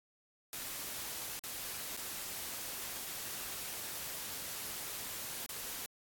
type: noise with dropouts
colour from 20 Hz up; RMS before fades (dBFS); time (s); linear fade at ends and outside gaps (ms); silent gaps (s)
white; -42; 0.53-5.86; 1; 1.393-1.437 / 1.967-1.973 / 5.462-5.491
effects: AAC 64 kbps